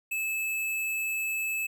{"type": "tone", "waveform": "square", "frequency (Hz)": 2609, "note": "E7", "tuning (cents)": -18, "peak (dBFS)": -29, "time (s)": [0.11, 1.67], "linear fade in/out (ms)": 10, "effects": []}